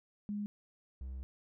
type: tone pair in turn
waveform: sine / triangle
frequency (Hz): 206.4 / 65.01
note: G#3 / C2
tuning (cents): -10 / -11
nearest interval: octave + minor sixth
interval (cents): 2001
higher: first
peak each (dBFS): -35 / -38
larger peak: first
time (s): 0.29-0.46 / 1.01-1.23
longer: second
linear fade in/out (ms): 0
effects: none